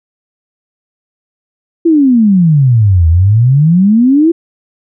sine exponential two-way sweep, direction down then up, 343.8 to 79.3 to 343.8 Hz, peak -4 dBFS, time 1.85-4.32 s, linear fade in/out 10 ms, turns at 3.08 s, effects none

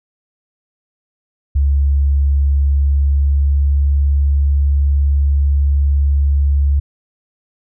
sine tone with pitch glide, 70 to 70.53 Hz, C#2 to C#2, +18 to +31 cents, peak -10 dBFS, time 1.55-6.8 s, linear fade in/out 10 ms, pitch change +13 cents, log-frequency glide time 2.69-3.85 s, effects none

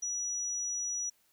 sine tone, 5850 Hz, F#8, 21 cents flat, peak -32 dBFS, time 0.02-1.1 s, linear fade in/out 10 ms, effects white hiss -70 dBFS RMS until 1.32 s

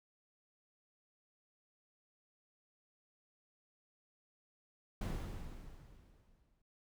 brown noise with exponential decay, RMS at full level -36 dBFS, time 5.01-6.62 s, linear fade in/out 5 ms, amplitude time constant 350 ms, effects none

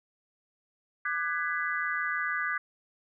sine chord, G# half-diminished seventh, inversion second, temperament just, 1196.1 / 1495.1 / 1661.2 / 1993.5 Hz, D6 / F#6 / G#6 / B6, +31 / +18 / 0 / +16 cents, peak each -34 / -33 / -33 / -35 dBFS, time 1.05-2.58 s, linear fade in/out 5 ms, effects none

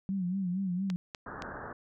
sine tone with vibrato, 186.1 Hz, F#3, 10 cents sharp, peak -29 dBFS, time 0.09-0.96 s, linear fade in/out 0 ms, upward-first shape sine, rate 4.3 Hz, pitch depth 100 cents each way
clicks, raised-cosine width 0.2 ms, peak -22 dBFS, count 3, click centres 0.901 / 1.148 / 1.422 s
white low-pass noise, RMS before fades -42 dBFS, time 1.26-1.73 s, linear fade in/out 5 ms, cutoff 1700 Hz, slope 96 dB/octave
effects none

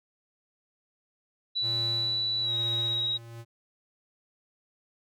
sine tone with pitch glide, 3951 to 3821 Hz, B7 to A#7, 0 to +42 cents, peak -26 dBFS, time 1.55-3.18 s, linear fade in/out 20 ms, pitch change -58 cents, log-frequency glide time 2.42-2.54 s
square tone with tremolo, 116 Hz, A#2, 8 cents flat, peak -35 dBFS, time 1.61-3.45 s, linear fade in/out 50 ms, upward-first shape sine, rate 1.1 Hz, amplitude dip 70%
effects none

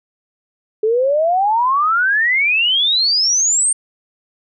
sine exponential sweep, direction up, 422.6 to 8870 Hz, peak -12 dBFS, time 0.83-3.73 s, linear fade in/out 5 ms, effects none

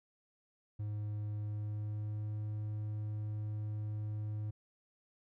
triangle tone with pitch glide, 105 to 106.16 Hz, G#2 to G#2, +19 to +38 cents, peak -34 dBFS, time 0.79-4.51 s, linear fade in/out 10 ms, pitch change +19 cents, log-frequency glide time 1.45-2.37 s, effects none

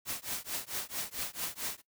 white noise with tremolo, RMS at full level -34 dBFS, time 0.05-1.82 s, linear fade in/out 50 ms, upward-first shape triangle, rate 4.5 Hz, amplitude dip 100%, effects noise-tail reverb RT60 0.1 s tail -18 dB re dry

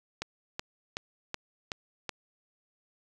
click train, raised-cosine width 0.2 ms, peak -16 dBFS, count 6, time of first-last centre 0.22-2.093 s, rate 2.67 Hz, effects none

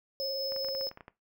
sine tone with vibrato, 540 Hz, C#5, 45 cents flat, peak -33 dBFS, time 0.2-0.87 s, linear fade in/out 0 ms, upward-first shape sine, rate 19 Hz, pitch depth 23 cents each way
square tone with tremolo, 5200 Hz, E8, 24 cents flat, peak -34 dBFS, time 0.2-0.89 s, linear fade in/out 0 ms, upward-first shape triangle, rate 5.1 Hz, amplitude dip 25%
clicks, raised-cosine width 0.5 ms, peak -31 dBFS, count 10, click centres 0.521 / 0.563 / 0.647 / 0.686 / 0.75 / 0.811 / 0.914 / 0.974 / 1.008 / 1.081 s
effects noise-tail reverb RT60 0.2 s tail -17 dB re dry

